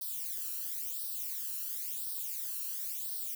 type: noise with flanger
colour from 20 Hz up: violet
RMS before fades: -38 dBFS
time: 0.01-3.35 s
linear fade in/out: 5 ms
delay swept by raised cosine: 0.21 to 0.72 ms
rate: 0.96 Hz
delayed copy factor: +0.95
effects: none